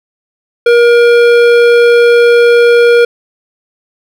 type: tone with hard clipping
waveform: triangle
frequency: 474.8 Hz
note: A#4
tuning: 32 cents sharp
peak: -5 dBFS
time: 0.66-3.05 s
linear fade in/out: 5 ms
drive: 17 dB
effects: none